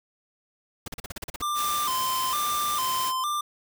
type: noise bursts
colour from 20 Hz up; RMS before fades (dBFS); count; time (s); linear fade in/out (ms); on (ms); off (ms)
pink; -34; 10; 0.86-1.421; 5; 21; 39
type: tone with vibrato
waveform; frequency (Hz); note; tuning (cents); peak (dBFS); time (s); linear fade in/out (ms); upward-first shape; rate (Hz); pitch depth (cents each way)
square; 1108.7; C#6; 0; -26; 1.42-3.41; 5; square; 1.1; 120
type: noise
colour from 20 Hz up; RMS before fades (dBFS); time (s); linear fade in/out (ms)
white; -33; 1.54-3.13; 50
effects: none